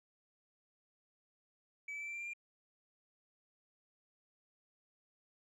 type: tone with pitch steps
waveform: sine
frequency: 2292 / 2309 / 2327 / 2344 / 2362 / 2380 / 2398 Hz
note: D7 / D7 / D7 / D7 / D7 / D7 / D7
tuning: -43 / -30 / -17 / -4 / +9 / +22 / +36 cents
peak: -38 dBFS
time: 1.88-2.335 s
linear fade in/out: 5 ms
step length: 65 ms
effects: tanh soft clip ceiling -40 dBFS